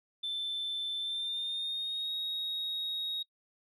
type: tone with pitch glide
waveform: sine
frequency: 3536 to 3768 Hz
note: A7 to A#7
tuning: +8 to +18 cents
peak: -31 dBFS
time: 0.23-3.23 s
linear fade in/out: 10 ms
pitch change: +110 cents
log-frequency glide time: 0.99-2.12 s
effects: noise-tail reverb RT60 0.1 s tail -25 dB re dry + tanh soft clip ceiling -30 dBFS